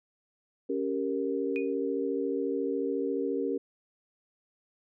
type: chord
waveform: sine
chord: G diminished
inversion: second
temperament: equal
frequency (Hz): 277.2 / 392 / 466.2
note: Db4 / G4 / Bb4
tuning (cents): 0 / 0 / 0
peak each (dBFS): -32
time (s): 0.69-3.58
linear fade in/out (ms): 10
type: tone with exponential decay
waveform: sine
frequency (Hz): 2475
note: D#7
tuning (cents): -10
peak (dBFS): -32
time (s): 1.56-1.74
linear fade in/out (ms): 0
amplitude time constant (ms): 38
effects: none